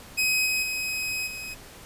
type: tone with level steps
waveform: sawtooth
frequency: 2530 Hz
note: D#7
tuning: 28 cents sharp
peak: -18 / -20 / -24 / -31 dBFS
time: 0.17-1.55 s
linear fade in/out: 20 ms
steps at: 0.45 / 0.62 / 1.26 s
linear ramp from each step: 20 ms
effects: pink hiss -46 dBFS RMS until 1.85 s + resampled to 32000 Hz